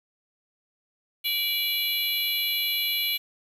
sine tone cluster, 2332 / 2909 / 3400 / 4063 / 11750 Hz, D7 / F#7 / G#7 / B7 / F#9, -13 / -30 / +40 / +48 / -13 cents, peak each -30 dBFS, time 1.24-3.18 s, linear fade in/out 20 ms, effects tanh soft clip ceiling -14 dBFS + 8-bit

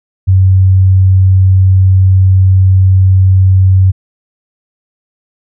sine tone, 94.4 Hz, F#2, 35 cents sharp, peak -3 dBFS, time 0.27-3.92 s, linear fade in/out 20 ms, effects none

